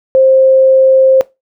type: tone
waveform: sine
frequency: 528 Hz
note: C5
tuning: 16 cents sharp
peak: -4 dBFS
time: 0.15-1.21 s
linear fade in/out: 0 ms
effects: noise-tail reverb RT60 0.2 s tail -19 dB re dry